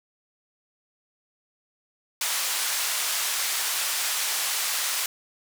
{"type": "band-pass noise", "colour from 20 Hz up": "white", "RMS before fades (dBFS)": -27, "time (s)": [2.21, 5.06], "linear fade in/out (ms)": 2, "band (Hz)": [870, 11000], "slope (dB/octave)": 12, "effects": []}